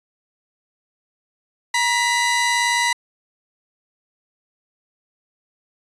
sawtooth tone pair together, 950 / 1998.5 Hz, A#5 / B6, +33 / +20 cents, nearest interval octave + minor second, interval 1287 cents, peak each -16 / -16 dBFS, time 1.74-2.93 s, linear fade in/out 5 ms, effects resampled to 22050 Hz

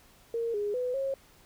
sine tone with pitch steps, 463.1 / 412.5 / 499 / 542 Hz, A#4 / G#4 / B4 / C#5, -11 / -12 / +18 / -39 cents, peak -28 dBFS, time 0.34-1.14 s, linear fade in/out 2 ms, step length 200 ms, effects pink hiss -59 dBFS RMS until 1.45 s

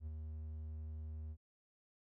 triangle tone with ADSR envelope, 77.78 Hz, D#2, in tune, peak -38 dBFS, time 0-1.37 s, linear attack 66 ms, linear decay 23 ms, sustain -3 dB, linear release 57 ms, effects none

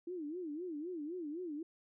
sine tone with vibrato, 326.8 Hz, E4, 15 cents flat, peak -39 dBFS, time 0.07-1.63 s, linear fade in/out 5 ms, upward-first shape sine, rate 3.9 Hz, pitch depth 210 cents each way, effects none

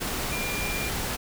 sine tone in noise, 2391 Hz, D7, 30 cents sharp, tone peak -32 dBFS, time 0.31-0.9 s, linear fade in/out 20 ms, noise pink, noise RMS -30 dBFS, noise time 0-1.17 s, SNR -5 dB, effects none

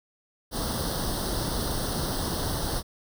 pink noise with comb filter, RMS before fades -29 dBFS, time 0.51-2.83 s, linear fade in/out 50 ms, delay 0.21 ms, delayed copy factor +0.9, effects none

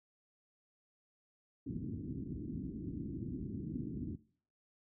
white low-pass noise, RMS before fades -41 dBFS, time 1.66-4.16 s, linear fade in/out 10 ms, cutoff 320 Hz, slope 48 dB/octave, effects noise-tail reverb RT60 0.5 s tail -20 dB re dry + high-pass 60 Hz 12 dB/octave

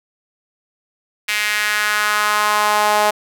sawtooth tone with high-pass filter sweep, 210 Hz, G#3, 19 cents sharp, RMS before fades -17 dBFS, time 1.28-3.11 s, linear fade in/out 10 ms, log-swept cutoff 2200 to 730 Hz, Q 2.5, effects none

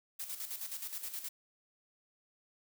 blue noise with tremolo, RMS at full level -40 dBFS, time 0.19-1.29 s, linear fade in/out 10 ms, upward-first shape square, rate 9.5 Hz, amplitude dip 60%, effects none

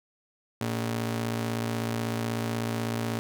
sawtooth ring-modulated tone, 171.6 Hz, F3, 30 cents flat, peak -21 dBFS, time 0.61-3.19 s, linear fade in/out 0 ms, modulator 57.7 Hz, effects none

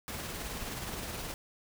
pink noise with tremolo, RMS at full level -38 dBFS, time 0.08-1.34 s, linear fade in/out 0 ms, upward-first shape sine, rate 19 Hz, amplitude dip 30%, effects none

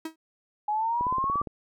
45% pulse tone with exponential decay, 320 Hz, D#4, 49 cents sharp, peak -29 dBFS, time 0.05-0.16 s, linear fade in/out 5 ms, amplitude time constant 23 ms
sine exponential sweep, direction up, 830.6 to 1174.7 Hz, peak -24 dBFS, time 0.68-1.42 s, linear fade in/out 5 ms
click train, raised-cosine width 2 ms, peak -23 dBFS, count 9, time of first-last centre 1.01-1.472 s, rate 17.3 Hz
effects none

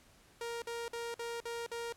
sawtooth tone bursts, 468 Hz, A#4, 7 cents sharp, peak -34 dBFS, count 6, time 0.41-1.925 s, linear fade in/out 2 ms, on 210 ms, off 51 ms, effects pink hiss -63 dBFS RMS until 1.96 s + low-pass 12000 Hz 12 dB/octave

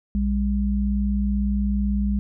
sine tone pair together, 60.1 / 202 Hz, B1 / G#3, -46 / -48 cents, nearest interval octave + major sixth, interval 2098 cents, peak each -22 dBFS, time 0.15-2.19 s, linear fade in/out 0 ms, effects none

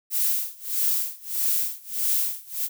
violet noise with tremolo, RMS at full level -22 dBFS, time 0.1-2.69 s, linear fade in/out 50 ms, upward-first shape sine, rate 1.6 Hz, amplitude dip 95%, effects none

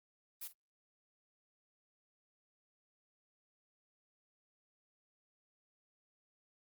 blue noise with echo, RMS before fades -44 dBFS, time 0.41-0.48 s, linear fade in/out 10 ms, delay 49 ms, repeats 1, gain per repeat -15 dB, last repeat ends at 0.529 s, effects noise-tail reverb RT60 0.1 s tail -25 dB re dry + Opus 24 kbps

